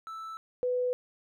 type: tone pair in turn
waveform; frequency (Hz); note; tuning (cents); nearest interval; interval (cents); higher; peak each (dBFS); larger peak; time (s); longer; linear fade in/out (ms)
triangle / sine; 1318.5 / 497.6; E6 / B4; 0 / +13; octave + perfect fourth; 1687; first; -36 / -26; second; 0.07-0.37 / 0.63-0.93; neither; 0
effects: none